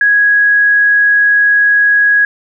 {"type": "tone", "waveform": "sine", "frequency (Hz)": 1661.2, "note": "G#6", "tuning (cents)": 0, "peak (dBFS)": -6, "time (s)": [0.01, 2.25], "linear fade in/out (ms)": 2, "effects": []}